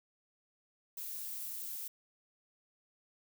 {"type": "noise", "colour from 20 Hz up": "violet", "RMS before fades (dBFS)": -42, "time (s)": [0.97, 1.88], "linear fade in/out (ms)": 5, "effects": []}